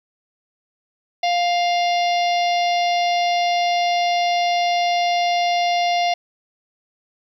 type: harmonic tone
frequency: 700 Hz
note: F5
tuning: 4 cents sharp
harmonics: 1 / 3 / 4 / 5 / 6 / 7 / 8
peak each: -17 / -27 / -29 / -31 / -33 / -34 / -35 dBFS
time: 1.23-6.14 s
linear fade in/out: 5 ms
effects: 9-bit